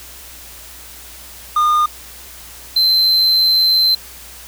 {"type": "tone pair in turn", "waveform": "triangle", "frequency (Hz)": [1217, 4093], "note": ["D#6", "C8"], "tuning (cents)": [-39, -39], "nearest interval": "octave + major sixth", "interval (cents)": 2100, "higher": "second", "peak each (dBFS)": -9, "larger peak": "neither", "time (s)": [[1.56, 1.86], [2.76, 3.95]], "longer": "second", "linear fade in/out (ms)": 5, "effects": ["added 60 Hz sine -43 dBFS peak until 4.47 s", "white hiss -37 dBFS RMS until 4.47 s"]}